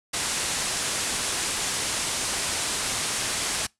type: low-pass noise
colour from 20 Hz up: white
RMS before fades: -28 dBFS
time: 0.13-3.67 s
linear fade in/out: 10 ms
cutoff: 10000 Hz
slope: 48 dB/octave
effects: noise-tail reverb RT60 0.2 s tail -25 dB re dry